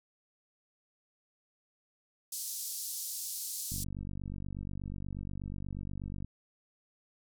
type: band-pass noise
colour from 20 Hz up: white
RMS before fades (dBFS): -39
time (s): 2.32-3.84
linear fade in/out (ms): 5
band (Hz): 4700 to 14000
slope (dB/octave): 24
type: click train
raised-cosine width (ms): 5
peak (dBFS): -28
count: 123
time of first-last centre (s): 3.72-6.246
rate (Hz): 48.3
effects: none